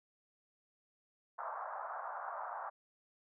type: band-pass noise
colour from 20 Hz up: pink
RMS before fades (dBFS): -43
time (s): 1.38-2.7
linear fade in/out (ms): 10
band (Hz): 650 to 1400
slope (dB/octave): 48
effects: none